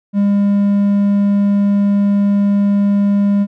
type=tone; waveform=triangle; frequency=201.7 Hz; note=G3; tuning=50 cents sharp; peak=-8 dBFS; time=0.13-3.47 s; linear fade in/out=50 ms; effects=none